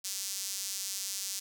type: tone with high-pass filter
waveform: sawtooth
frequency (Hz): 195.3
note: G3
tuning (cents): -6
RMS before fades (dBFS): -37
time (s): 0.04-1.4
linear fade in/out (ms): 10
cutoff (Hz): 5800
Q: 1.5
effects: none